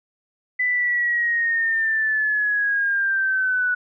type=linear sweep; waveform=sine; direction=down; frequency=2001 to 1472 Hz; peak=-18 dBFS; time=0.59-3.75 s; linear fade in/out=10 ms; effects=none